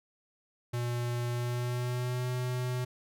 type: tone with pitch glide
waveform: square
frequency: 120.6 to 125.36 Hz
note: B2 to B2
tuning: -41 to +26 cents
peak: -31 dBFS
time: 0.73-2.85 s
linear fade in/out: 10 ms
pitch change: +67 cents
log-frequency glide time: 1.3-2.28 s
effects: none